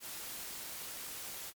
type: noise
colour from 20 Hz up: white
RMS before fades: -44 dBFS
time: 0-1.53 s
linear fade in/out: 50 ms
effects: MP3 96 kbps